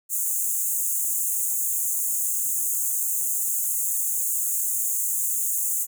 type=high-pass noise; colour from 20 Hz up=pink; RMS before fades=-25 dBFS; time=0.09-5.87 s; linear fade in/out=50 ms; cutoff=6600 Hz; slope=96 dB/octave; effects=none